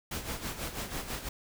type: noise with tremolo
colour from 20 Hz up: pink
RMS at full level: -35 dBFS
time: 0.11-1.29 s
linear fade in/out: 5 ms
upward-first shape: sine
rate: 6.1 Hz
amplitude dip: 65%
effects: none